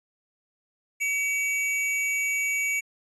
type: tone pair together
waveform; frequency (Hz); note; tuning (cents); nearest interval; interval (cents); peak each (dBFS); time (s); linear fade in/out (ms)
square; 2270 / 2700; C#7 / E7; +41 / +41; minor third; 300; -25 / -35; 1-2.81; 20
effects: resampled to 24000 Hz